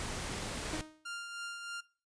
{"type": "noise", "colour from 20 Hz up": "pink", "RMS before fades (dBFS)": -39, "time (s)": [0, 0.81], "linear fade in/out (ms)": 0}
{"type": "tone with exponential decay", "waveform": "sawtooth", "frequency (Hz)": 311.1, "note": "D#4", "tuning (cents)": 0, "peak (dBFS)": -31, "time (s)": [0.73, 1.07], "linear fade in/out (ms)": 1, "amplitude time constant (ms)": 72}
{"type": "tone with tremolo", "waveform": "sawtooth", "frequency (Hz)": 1396.9, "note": "F6", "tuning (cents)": 0, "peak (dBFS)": -35, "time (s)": [1.05, 1.81], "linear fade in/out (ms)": 10, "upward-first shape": "triangle", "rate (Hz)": 3.2, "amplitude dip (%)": 45}
{"effects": ["noise-tail reverb RT60 0.4 s tail -21 dB re dry", "resampled to 22050 Hz"]}